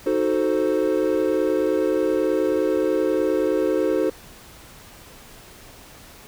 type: chord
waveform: triangle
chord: D# diminished seventh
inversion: none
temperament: equal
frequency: 311.1 / 370 / 440 / 523.3 Hz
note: D#4 / F#4 / A4 / C5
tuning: 0 / 0 / 0 / 0 cents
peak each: -22 dBFS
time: 0.06-4.1 s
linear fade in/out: 5 ms
effects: pink hiss -45 dBFS RMS until 6.27 s